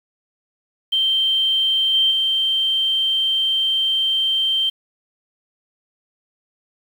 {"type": "tone with level steps", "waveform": "sine", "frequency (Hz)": 3136, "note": "G7", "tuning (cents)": 0, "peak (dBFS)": [-15, -13, -16], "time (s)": [0.92, 4.7], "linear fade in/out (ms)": 10, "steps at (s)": [1.94, 2.11], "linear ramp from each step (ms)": 2, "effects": ["7-bit"]}